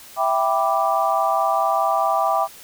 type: chord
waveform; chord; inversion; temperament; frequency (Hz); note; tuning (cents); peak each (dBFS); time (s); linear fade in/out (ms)
sine; E minor seventh; none; equal; 659.3 / 784 / 987.8 / 1174.7; E5 / G5 / B5 / D6; 0 / 0 / 0 / 0; -22 / -21 / -25 / -22; 0.16-2.48; 50
effects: white hiss -43 dBFS RMS until 2.63 s